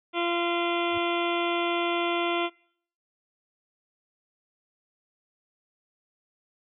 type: harmonic tone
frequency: 344.1 Hz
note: F4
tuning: 26 cents flat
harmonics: 1 / 2 / 3 / 4 / 6 / 7 / 8 / 9 / 10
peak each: -28 / -31 / -33 / -34 / -36 / -36 / -37 / -38 / -38 dBFS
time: 0.13-2.5 s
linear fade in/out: 50 ms
type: tone with exponential growth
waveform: triangle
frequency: 98 Hz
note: G2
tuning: in tune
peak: -36 dBFS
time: 0.87-0.98 s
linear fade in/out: 5 ms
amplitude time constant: 22 ms
effects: noise-tail reverb RT60 0.6 s tail -24 dB re dry